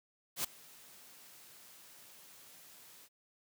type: noise with ADSR envelope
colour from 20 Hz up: white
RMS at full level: -33 dBFS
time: 0.36-3.09 s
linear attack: 83 ms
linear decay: 6 ms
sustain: -24 dB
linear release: 49 ms
effects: high-pass 100 Hz 12 dB/octave